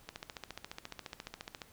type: click train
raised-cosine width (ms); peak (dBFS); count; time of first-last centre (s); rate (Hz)
0.2; -24; 23; 0.09-1.618; 14.4
effects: pink hiss -61 dBFS RMS until 1.72 s